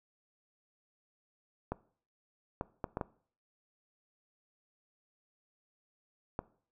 clicks, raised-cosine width 1 ms, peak -20 dBFS, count 6, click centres 1.72 / 2.611 / 2.842 / 2.971 / 3.012 / 6.391 s, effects noise-tail reverb RT60 0.5 s tail -20 dB re dry

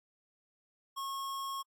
square tone, 1090 Hz, C#6, 29 cents flat, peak -37 dBFS, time 0.96-1.63 s, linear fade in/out 20 ms, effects AAC 64 kbps

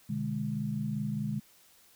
sine chord, G# diminished, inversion first, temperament just, 124.59 / 149.51 / 207.7 Hz, B2 / D3 / G#3, +16 / +31 / 0 cents, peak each -37 / -35 / -33 dBFS, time 0.09-1.4 s, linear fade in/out 10 ms, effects white hiss -61 dBFS RMS until 1.95 s

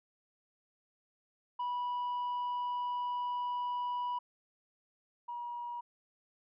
sine tone pair in turn, 980 / 959.3 Hz, B5 / A#5, -14 / +49 cents, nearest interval unison, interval 37 cents, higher first, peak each -30 / -37 dBFS, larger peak first, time 1.59-4.19 / 5.28-5.81 s, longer first, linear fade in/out 10 ms, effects tanh soft clip ceiling -32 dBFS

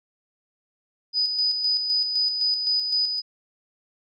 sine tone with tremolo, 4978 Hz, D#8, in tune, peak -19 dBFS, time 1.13-3.22 s, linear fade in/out 50 ms, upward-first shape square, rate 3.9 Hz, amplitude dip 45%, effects none

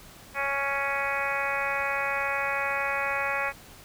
harmonic tone, 277.9 Hz, C#4, 4 cents sharp, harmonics 2 / 3 / 4 / 5 / 6 / 7 / 8 / 9, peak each -34 / -34 / -34 / -34 / -34 / -34 / -34 / -34 dBFS, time 0.34-3.53 s, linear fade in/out 50 ms, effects pink hiss -49 dBFS RMS until 3.84 s

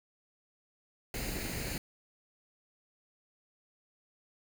pink noise with comb filter, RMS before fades -37 dBFS, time 1.14-1.78 s, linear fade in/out 2 ms, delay 0.44 ms, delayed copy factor +0.6, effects none

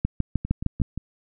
two click trains, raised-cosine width 5 ms, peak -17 / -9 dBFS, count 4 / 6, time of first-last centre 0.45-0.976 / 0.05-0.817 s, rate 5.7 / 6.52 Hz, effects none

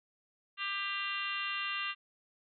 harmonic tone with a mistuned harmonic, 396.9 Hz, G4, 22 cents sharp, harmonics 3 / 4 / 5 / 6 / 7 / 8 / 9 / 10, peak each -40 / -43 / -42 / -48 / -37 / -45 / -45 / -50 dBFS, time 0.57-1.95 s, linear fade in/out 50 ms, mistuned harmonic 10, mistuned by +35 cents, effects none

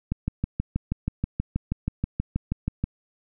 click train, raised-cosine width 5 ms, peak -12 dBFS, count 18, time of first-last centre 0.12-2.84 s, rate 6.25 Hz, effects none

